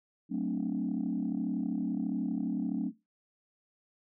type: chord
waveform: sine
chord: D dominant seventh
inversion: first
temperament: equal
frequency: 185 / 220 / 261.6 / 293.7 Hz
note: F#3 / A3 / C4 / D4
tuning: 0 / 0 / 0 / 0 cents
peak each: -34 dBFS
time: 0.29-2.92 s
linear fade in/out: 50 ms
effects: noise-tail reverb RT60 0.2 s tail -18 dB re dry + tanh soft clip ceiling -23 dBFS